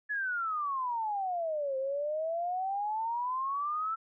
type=exponential two-way sweep; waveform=sine; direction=down then up; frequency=1723 to 524 to 1338 Hz; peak=-30 dBFS; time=0.09-3.96 s; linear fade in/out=20 ms; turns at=1.77 s; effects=none